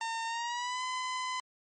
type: tone with pitch glide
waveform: sawtooth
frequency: 910 to 1015.6 Hz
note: A#5 to B5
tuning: -42 to +48 cents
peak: -29 dBFS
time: 0.01-1.4 s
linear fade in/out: 2 ms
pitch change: +190 cents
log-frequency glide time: 0.26-0.82 s
effects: MP3 32 kbps